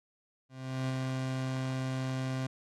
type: tone with ADSR envelope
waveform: 30% pulse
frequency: 130.81 Hz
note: C3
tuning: in tune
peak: -27 dBFS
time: 0.49-2.47 s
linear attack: 400 ms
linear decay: 17 ms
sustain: -2 dB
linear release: 8 ms
effects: low-pass 7000 Hz 12 dB/octave + AAC 64 kbps